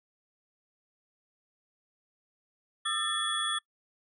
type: tone cluster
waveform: sine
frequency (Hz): 1220 / 1336 / 1785 / 3381 / 9010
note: D#6 / E6 / A6 / G#7 / C#9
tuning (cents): -34 / +23 / +24 / +30 / +27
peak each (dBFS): -35 / -37 / -36 / -31 / -38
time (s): 2.85-3.59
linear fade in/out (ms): 10
effects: noise-tail reverb RT60 0.1 s tail -24 dB re dry